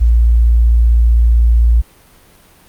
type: tone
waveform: sine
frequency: 57.8 Hz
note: A#1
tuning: 14 cents flat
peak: -6 dBFS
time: 0-1.82 s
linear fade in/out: 20 ms
effects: pink hiss -46 dBFS RMS until 2.68 s + Opus 48 kbps